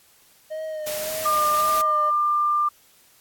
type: tone with vibrato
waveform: triangle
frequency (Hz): 619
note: D#5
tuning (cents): -9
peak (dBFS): -26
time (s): 0.5-2.11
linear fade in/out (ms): 20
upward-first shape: sine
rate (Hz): 1.8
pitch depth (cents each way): 35
type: noise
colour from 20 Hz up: white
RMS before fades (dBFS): -31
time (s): 0.86-1.82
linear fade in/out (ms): 10
type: tone with pitch glide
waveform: sine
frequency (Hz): 1200 to 1193.1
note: D6 to D6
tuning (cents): +37 to +27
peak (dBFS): -18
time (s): 1.25-2.69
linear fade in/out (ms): 10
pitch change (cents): -10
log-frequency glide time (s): 1.38-2.4
effects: white hiss -56 dBFS RMS until 3.2 s + AAC 64 kbps